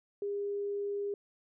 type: tone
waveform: sine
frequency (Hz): 404.9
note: G#4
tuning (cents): -44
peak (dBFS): -32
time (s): 0.22-1.14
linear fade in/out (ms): 2
effects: none